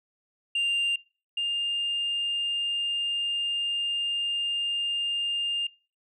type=tone pair in turn; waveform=sine; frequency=2794 / 2809 Hz; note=F7 / F7; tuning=0 / +9 cents; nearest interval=unison; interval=9 cents; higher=second; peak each=-21 / -24 dBFS; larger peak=first; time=0.55-0.96 / 1.37-5.67 s; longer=second; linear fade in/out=5 ms; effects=noise-tail reverb RT60 0.4 s tail -26 dB re dry + tanh soft clip ceiling -22 dBFS